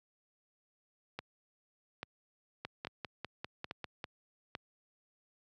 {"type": "two click trains", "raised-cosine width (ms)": 0.3, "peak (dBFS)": [-23, -23], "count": [5, 8], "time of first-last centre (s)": [[1.19, 4.551], [2.65, 4.042]], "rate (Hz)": [1.19, 5.03], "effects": ["high-pass 80 Hz 12 dB/octave"]}